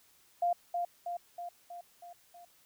sine tone with echo, 698.5 Hz, F5, in tune, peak -26 dBFS, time 0.42-0.53 s, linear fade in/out 5 ms, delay 320 ms, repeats 6, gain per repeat -4 dB, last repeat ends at 2.45 s, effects white hiss -65 dBFS RMS until 2.65 s

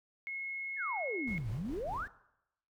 sine tone, 2172 Hz, C#7, 36 cents flat, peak -37 dBFS, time 0.27-1.38 s, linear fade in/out 0 ms
sine exponential two-way sweep, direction down then up, 1864.7 to 99.3 to 1864.7 Hz, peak -35 dBFS, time 0.76-2.08 s, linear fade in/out 50 ms, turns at 1.5 s
brown noise with tremolo, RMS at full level -44 dBFS, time 1.27-2.08 s, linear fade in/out 5 ms, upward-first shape triangle, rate 4.8 Hz, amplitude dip 50%
effects noise-tail reverb RT60 0.8 s tail -18 dB re dry

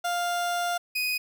30% pulse tone pair in turn, 700 / 2495 Hz, F5 / D#7, +4 / +4 cents, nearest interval octave + minor seventh, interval 2200 cents, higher second, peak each -23 dBFS, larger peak neither, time 0.04-0.78 / 0.95-1.18 s, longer first, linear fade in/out 10 ms, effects none

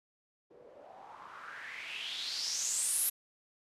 blue noise with low-pass filter sweep, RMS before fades -38 dBFS, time 0.5-3.1 s, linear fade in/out 10 ms, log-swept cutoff 410 to 12000 Hz, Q 5, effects resampled to 32000 Hz

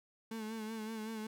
35% pulse tone with vibrato, 220 Hz, A3, in tune, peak -38 dBFS, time 0.31-1.27 s, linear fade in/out 5 ms, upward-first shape sine, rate 5.3 Hz, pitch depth 46 cents each way, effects none

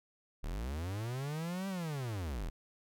45% pulse linear two-way sweep, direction up then down, 32.92 to 197.5 to 32.92 Hz, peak -36 dBFS, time 0.43-2.5 s, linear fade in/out 10 ms, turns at 1.68 s, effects none

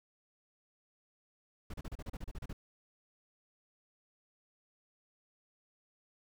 brown noise bursts, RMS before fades -41 dBFS, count 12, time 1.7-2.53 s, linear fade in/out 5 ms, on 38 ms, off 34 ms, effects none

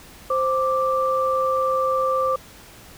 sine tone pair together, 523.3 / 1174.8 Hz, C5 / D6, 0 / 0 cents, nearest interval octave + major second, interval 1400 cents, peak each -21 dBFS, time 0.3-2.36 s, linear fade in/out 5 ms, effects pink hiss -45 dBFS RMS until 2.97 s

